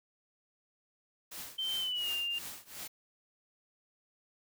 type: noise with tremolo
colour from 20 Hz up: white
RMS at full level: -42 dBFS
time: 1.31-2.88 s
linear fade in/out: 10 ms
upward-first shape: triangle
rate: 2.8 Hz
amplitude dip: 95%
type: tone with pitch glide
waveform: sine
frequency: 3106 to 2799 Hz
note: G7 to F7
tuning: -17 to +3 cents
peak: -32 dBFS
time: 1.58-2.39 s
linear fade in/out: 10 ms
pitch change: -180 cents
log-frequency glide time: 1.78-2.13 s
effects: none